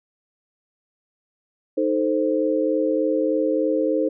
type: chord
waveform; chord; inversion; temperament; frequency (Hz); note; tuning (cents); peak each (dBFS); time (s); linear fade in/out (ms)
sine; A diminished; second; equal; 311.1 / 440 / 523.3; Eb4 / A4 / C5; 0 / 0 / 0; -22 / -24 / -22; 1.77-4.09; 10
effects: none